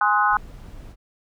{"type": "chord", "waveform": "sine", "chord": "Ab dominant seventh", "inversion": "none", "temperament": "equal with one note detuned", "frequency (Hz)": [830.6, 1046.5, 1261.9, 1480], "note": ["Ab5", "C6", "Eb6", "Gb6"], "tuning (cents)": [0, 0, 24, 0], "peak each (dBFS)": [-21, -22, -21, -22], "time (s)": [0.01, 0.37], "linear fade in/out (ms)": 2}
{"type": "noise", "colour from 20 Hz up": "brown", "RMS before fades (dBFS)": -39, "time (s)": [0.29, 0.96], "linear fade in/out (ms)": 50}
{"effects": []}